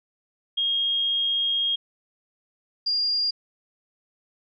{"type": "tone pair in turn", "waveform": "sine", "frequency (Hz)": [3252, 4810], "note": ["G#7", "D8"], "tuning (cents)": [-37, 41], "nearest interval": "perfect fifth", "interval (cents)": 678, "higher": "second", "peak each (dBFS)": -21, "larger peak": "neither", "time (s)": [[0.57, 1.76], [2.86, 3.31]], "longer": "first", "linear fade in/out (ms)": 10, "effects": []}